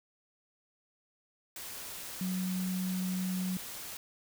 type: tone in noise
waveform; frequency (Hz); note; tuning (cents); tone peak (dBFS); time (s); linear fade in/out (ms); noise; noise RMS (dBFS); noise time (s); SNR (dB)
sine; 185; F#3; 0; -31; 2.21-3.57; 2; white; -43; 1.56-3.97; +9
effects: none